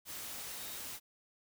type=tone in noise; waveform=sine; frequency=3736 Hz; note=A#7; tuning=3 cents sharp; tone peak=-54 dBFS; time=0.54-0.8 s; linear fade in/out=50 ms; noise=white; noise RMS=-44 dBFS; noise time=0.05-1 s; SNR=-13 dB; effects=none